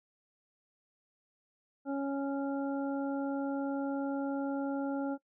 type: harmonic tone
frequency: 277.1 Hz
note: C#4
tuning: 1 cent flat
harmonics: 1 / 2 / 3 / 5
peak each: -32 / -38 / -42 / -46 dBFS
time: 1.85-5.18 s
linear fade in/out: 50 ms
effects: noise-tail reverb RT60 0.1 s tail -18 dB re dry